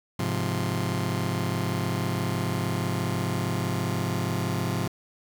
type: chord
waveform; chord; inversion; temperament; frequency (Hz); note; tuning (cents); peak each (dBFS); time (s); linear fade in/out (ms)
sawtooth; F minor; first; just; 104.77 / 130.96 / 174.61; Ab2 / C3 / F3; +16 / +2 / 0; -26; 0.19-4.88; 5
effects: 8-bit